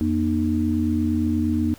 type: tone cluster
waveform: sine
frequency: 86.6 / 236.8 / 305.3 Hz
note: F2 / A#3 / D#4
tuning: -14 / +27 / -33 cents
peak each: -25 / -22 / -23 dBFS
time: 0.01-1.74 s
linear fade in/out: 0 ms
effects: pink hiss -48 dBFS RMS until 1.78 s